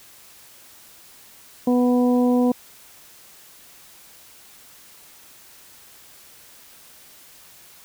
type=harmonic tone; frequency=246.9 Hz; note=B3; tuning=in tune; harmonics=1 / 2 / 3 / 4; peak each=-16 / -22 / -29 / -33 dBFS; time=1.67-2.52 s; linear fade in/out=5 ms; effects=white hiss -48 dBFS RMS until 7.84 s